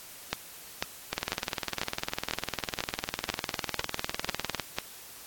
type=two click trains; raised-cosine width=0.2 ms; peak=-12 / -11 dBFS; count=70 / 10; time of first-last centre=1.13-4.597 / 0.33-4.785 s; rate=19.9 / 2.02 Hz; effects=white hiss -47 dBFS RMS until 5.26 s + AAC 64 kbps